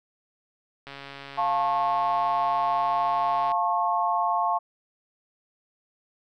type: click train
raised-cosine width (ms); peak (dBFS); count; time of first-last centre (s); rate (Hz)
0.3; -24; 369; 0.87-3.517; 139
type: chord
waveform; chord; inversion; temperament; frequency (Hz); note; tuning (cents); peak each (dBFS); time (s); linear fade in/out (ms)
sine; F augmented; none; equal with one note detuned; 698.5 / 880 / 1087.8; F5 / A5 / C#6; 0 / 0 / -33; -26; 1.37-4.59; 20
effects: none